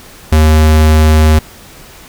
square tone, 77.78 Hz, D#2, in tune, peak -5 dBFS, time 0.32-1.39 s, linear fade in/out 5 ms, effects pink hiss -36 dBFS RMS until 2.08 s

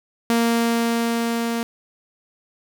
sawtooth tone with level ramp, 232.3 Hz, A#3, 6 cents flat, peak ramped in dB -12 to -18 dBFS, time 0.3-1.63 s, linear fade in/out 0 ms, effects 8-bit

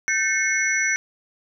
sine tone cluster, 1546 / 1787 / 2173 / 5900 Hz, G6 / A6 / C#7 / F#8, -24 / +26 / -35 / -6 cents, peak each -25 / -27 / -22 / -26 dBFS, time 0.08-0.96 s, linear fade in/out 0 ms, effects none

